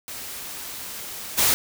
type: noise with level steps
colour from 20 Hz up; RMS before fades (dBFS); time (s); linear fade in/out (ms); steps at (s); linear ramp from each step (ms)
white; -35 / -19; 0.08-1.54; 0; 1.37; 20
effects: none